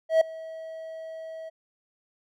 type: tone with ADSR envelope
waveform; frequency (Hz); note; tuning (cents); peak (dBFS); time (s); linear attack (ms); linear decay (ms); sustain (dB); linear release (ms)
triangle; 645; E5; -38; -12; 0.09-1.5; 120; 5; -22; 19
effects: none